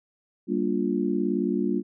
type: chord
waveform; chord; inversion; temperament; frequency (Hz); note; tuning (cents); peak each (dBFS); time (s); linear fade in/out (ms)
sine; G minor seventh; none; just; 196 / 235.2 / 294 / 352.8; G3 / Bb3 / D4 / F4; 0 / +16 / +2 / +18; -28; 0.47-1.83; 50
effects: none